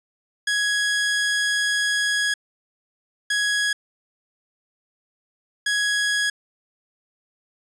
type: tone bursts at uneven times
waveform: sawtooth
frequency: 1666 Hz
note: G#6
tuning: 5 cents sharp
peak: -16 dBFS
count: 3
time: 0.47-2.34 / 3.3-3.73 / 5.66-6.3 s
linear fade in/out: 5 ms
effects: resampled to 22050 Hz